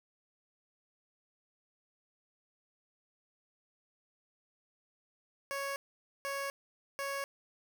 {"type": "tone bursts", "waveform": "15% pulse", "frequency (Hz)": 554.4, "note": "C#5", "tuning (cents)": 0, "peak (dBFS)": -29, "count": 3, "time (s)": [5.51, 7.24], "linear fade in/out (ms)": 0, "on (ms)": 250, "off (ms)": 490, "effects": []}